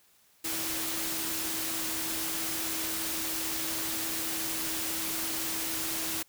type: tone in noise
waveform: sine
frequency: 323.3 Hz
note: E4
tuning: 34 cents flat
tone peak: -41 dBFS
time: 0.44-6.23 s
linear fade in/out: 10 ms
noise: white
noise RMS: -33 dBFS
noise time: 0.44-6.23 s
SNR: -11 dB
effects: white hiss -64 dBFS RMS until 6.28 s